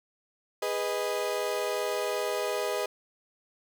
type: chord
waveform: 35% pulse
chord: G# minor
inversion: none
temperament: equal with one note detuned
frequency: 411.2 / 493.9 / 622.3 Hz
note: G#4 / B4 / D#5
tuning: -17 / 0 / 0 cents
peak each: -31 dBFS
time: 0.62-2.86 s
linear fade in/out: 5 ms
effects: none